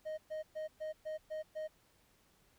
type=tone bursts; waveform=triangle; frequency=622.3 Hz; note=D#5; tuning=in tune; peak=-36 dBFS; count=7; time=0.05-1.68 s; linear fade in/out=20 ms; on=130 ms; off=120 ms; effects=pink hiss -70 dBFS RMS until 2.58 s